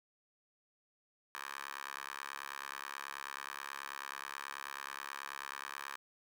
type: tone with high-pass filter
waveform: 10% pulse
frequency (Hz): 69.3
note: C#2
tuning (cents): 0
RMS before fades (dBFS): -45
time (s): 1.35-5.96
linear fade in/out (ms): 0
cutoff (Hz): 1300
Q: 2.7
effects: none